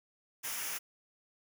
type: noise with comb filter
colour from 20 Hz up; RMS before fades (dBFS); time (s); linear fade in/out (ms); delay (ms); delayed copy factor
white; -38; 0.43-0.79; 20; 0.24; -0.6
effects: none